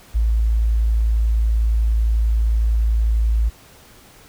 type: tone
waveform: sine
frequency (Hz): 55.5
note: A1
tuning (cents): +16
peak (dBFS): -14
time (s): 0.14-3.5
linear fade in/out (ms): 20
effects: pink hiss -47 dBFS RMS until 4.28 s